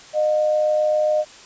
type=tone pair together; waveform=sine; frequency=612 / 719.4 Hz; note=D#5 / F#5; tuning=-29 / -49 cents; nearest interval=minor third; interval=280 cents; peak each=-16 / -27 dBFS; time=0.13-1.25 s; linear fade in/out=50 ms; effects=white hiss -43 dBFS RMS until 1.45 s + resampled to 16000 Hz